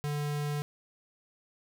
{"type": "tone", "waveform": "square", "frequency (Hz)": 146.83, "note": "D3", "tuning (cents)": 0, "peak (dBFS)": -31, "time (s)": [0.04, 0.62], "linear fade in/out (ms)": 0, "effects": []}